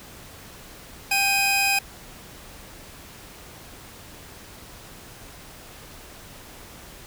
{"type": "tone pair together", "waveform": "sawtooth", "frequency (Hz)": [790.6, 2502], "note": ["G5", "D#7"], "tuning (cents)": [15, 9], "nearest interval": "octave + minor sixth", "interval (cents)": 1994, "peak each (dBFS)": [-21, -17], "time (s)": [1.11, 1.79], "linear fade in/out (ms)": 5, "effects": ["pink hiss -44 dBFS RMS until 7.06 s"]}